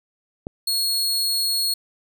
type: click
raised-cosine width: 2 ms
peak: -16 dBFS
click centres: 0.469 s
type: tone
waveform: sawtooth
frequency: 4321 Hz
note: C#8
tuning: 45 cents flat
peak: -17 dBFS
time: 0.67-1.74 s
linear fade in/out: 5 ms
effects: none